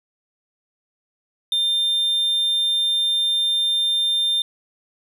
triangle tone, 3600 Hz, A7, 39 cents sharp, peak -16 dBFS, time 1.52-4.42 s, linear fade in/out 2 ms, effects none

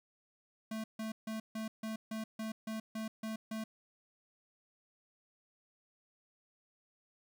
square tone bursts, 220 Hz, A3, in tune, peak -38 dBFS, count 11, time 0.71-3.64 s, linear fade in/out 5 ms, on 130 ms, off 150 ms, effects 13-bit

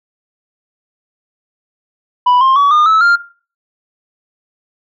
sine tone with pitch steps, 987.8 / 1058.7 / 1134.7 / 1216.1 / 1303.4 / 1397 Hz, B5 / C6 / C#6 / D#6 / E6 / F6, 0 / +20 / +40 / -40 / -20 / 0 cents, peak -4 dBFS, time 2.26-3.16 s, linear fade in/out 10 ms, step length 150 ms, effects noise-tail reverb RT60 0.4 s tail -18 dB re dry + tanh soft clip ceiling -6 dBFS

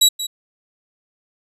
25% pulse tone with echo, 3891 Hz, B7, 27 cents flat, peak -6 dBFS, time 0.01-0.09 s, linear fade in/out 10 ms, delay 180 ms, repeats 1, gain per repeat -13 dB, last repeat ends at 0.27 s, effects resampled to 32000 Hz

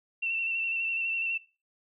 sine tone with vibrato, 2698 Hz, E7, 40 cents sharp, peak -27 dBFS, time 0.22-1.38 s, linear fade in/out 10 ms, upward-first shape square, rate 12 Hz, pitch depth 23 cents each way, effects noise-tail reverb RT60 0.3 s tail -19 dB re dry

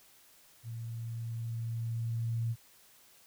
sine tone with level ramp, 115.2 Hz, A#2, 20 cents flat, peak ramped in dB -38 to -29 dBFS, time 0.63-2.56 s, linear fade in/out 50 ms, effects white hiss -61 dBFS RMS until 3.26 s

